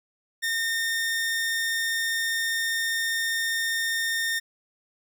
sawtooth tone, 1825 Hz, A#6, 37 cents flat, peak -21 dBFS, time 0.42-4.4 s, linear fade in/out 20 ms, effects none

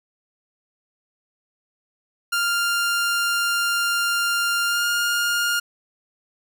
sawtooth tone with pitch glide, 1396.9 to 1413.9 Hz, F6 to F6, 0 to +21 cents, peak -16 dBFS, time 2.32-5.6 s, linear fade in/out 10 ms, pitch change +21 cents, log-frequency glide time 4.65-4.86 s, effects none

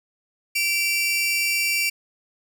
sawtooth tone pair together, 2327 / 2743 Hz, D7 / F7, -17 / -32 cents, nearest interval minor third, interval 285 cents, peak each -18 / -23 dBFS, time 0.55-1.9 s, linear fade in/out 10 ms, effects none

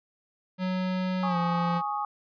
square tone with pitch glide, 185 to 172.61 Hz, F#3 to F3, 0 to -20 cents, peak -27 dBFS, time 0.58-1.82 s, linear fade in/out 50 ms, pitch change -120 cents, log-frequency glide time 1.26-1.37 s
sine chord, Ab suspended fourth, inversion none, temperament just, 830.6 / 1107.5 / 1245.9 Hz, Ab5 / Db6 / Eb6, 0 / -2 / +2 cents, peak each -30 / -34 / -33 dBFS, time 1.23-2.05 s, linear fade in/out 2 ms
effects resampled to 11025 Hz

